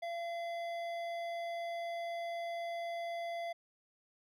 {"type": "tone with hard clipping", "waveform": "sine", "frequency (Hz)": 682, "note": "F5", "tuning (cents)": -41, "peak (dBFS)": -39, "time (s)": [0.02, 3.53], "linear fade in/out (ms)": 10, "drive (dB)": 11, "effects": []}